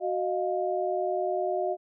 sine tone cluster, 369.7 / 620 / 700 Hz, F#4 / D#5 / F5, -1 / -6 / +4 cents, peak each -30 dBFS, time 0-1.77 s, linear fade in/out 50 ms, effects none

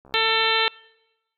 click train, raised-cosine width 1 ms, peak -35 dBFS, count 32, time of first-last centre 0.05-0.509 s, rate 67.5 Hz
harmonic tone, 446.7 Hz, A4, 26 cents sharp, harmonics 1 / 2 / 3 / 4 / 5 / 6 / 7 / 8 / 9, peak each -27 / -27 / -27 / -27 / -27 / -27 / -27 / -27 / -27 dBFS, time 0.14-0.68 s, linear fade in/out 0 ms
effects noise-tail reverb RT60 1.0 s tail -24 dB re dry

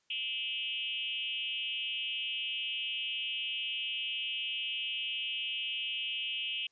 sine tone with frequency modulation, 2871 Hz, F7, 47 cents sharp, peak -33 dBFS, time 0.1-6.67 s, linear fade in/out 5 ms, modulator 265 Hz, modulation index 1.3, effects white hiss -75 dBFS RMS until 6.71 s + resampled to 16000 Hz

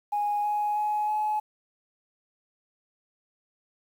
sine tone with pitch steps, 827 / 834.7 / 842.4 / 850.3 Hz, G#5 / G#5 / G#5 / G#5, -8 / +9 / +24 / +41 cents, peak -23 dBFS, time 0.12-1.4 s, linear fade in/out 10 ms, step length 320 ms, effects tanh soft clip ceiling -20 dBFS + 9-bit

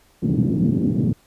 pink band-pass noise, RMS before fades -19 dBFS, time 0.22-1.13 s, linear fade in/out 10 ms, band 130 to 280 Hz, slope 24 dB/octave, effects pink hiss -57 dBFS RMS until 1.26 s + resampled to 32000 Hz

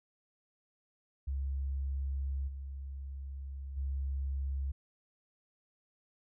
sine tone with level steps, 68.2 Hz, C#2, 28 cents flat, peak -32 / -39 / -32 dBFS, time 1.27-4.72 s, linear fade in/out 10 ms, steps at 2.47 / 3.76 s, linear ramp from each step 20 ms, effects none

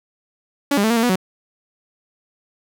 sawtooth tone with pitch steps, 283.8 / 201.8 / 220.8 / 235 / 226.9 / 244.5 / 186.3 Hz, C#4 / G#3 / A3 / A#3 / A#3 / B3 / F#3, +41 / -49 / +6 / +14 / -47 / -17 / +12 cents, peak -11 dBFS, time 0.71-1.158 s, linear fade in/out 5 ms, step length 64 ms, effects none

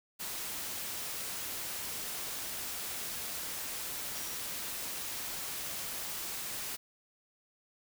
sine tone in noise, 5720 Hz, F8, 41 cents sharp, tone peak -48 dBFS, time 4.14-4.37 s, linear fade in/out 20 ms, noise white, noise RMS -39 dBFS, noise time 0.19-6.77 s, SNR -12 dB, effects none

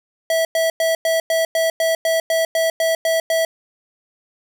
square tone bursts, 653 Hz, E5, 17 cents flat, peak -16 dBFS, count 13, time 0.3-3.45 s, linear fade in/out 2 ms, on 150 ms, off 100 ms, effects none

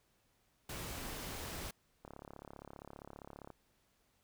pink noise, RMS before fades -44 dBFS, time 0.69-1.71 s, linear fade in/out 5 ms
click train, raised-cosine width 1 ms, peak -35 dBFS, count 52, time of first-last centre 2.05-3.503 s, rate 35.1 Hz
effects pink hiss -75 dBFS RMS until 4.23 s

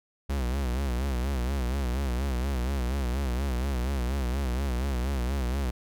45% pulse tone with vibrato, 64.9 Hz, C2, 13 cents flat, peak -26 dBFS, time 0.29-5.71 s, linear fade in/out 10 ms, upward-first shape sine, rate 4.2 Hz, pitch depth 140 cents each way, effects none

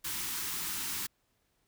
white band-stop noise, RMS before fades -36 dBFS, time 0.04-1.07 s, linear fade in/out 10 ms, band 400 to 860 Hz, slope 48 dB/octave, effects pink hiss -75 dBFS RMS until 1.67 s

